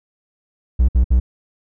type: tone bursts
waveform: triangle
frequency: 61.74 Hz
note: B1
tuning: in tune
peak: -8 dBFS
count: 3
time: 0.79-1.2 s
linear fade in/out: 10 ms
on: 96 ms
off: 61 ms
effects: none